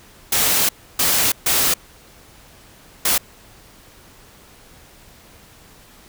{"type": "noise bursts at uneven times", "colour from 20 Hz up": "white", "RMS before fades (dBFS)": -17, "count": 4, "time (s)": [[0.32, 0.69], [0.99, 1.32], [1.46, 1.74], [3.05, 3.18]], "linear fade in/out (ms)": 5, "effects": ["pink hiss -47 dBFS RMS until 6.08 s"]}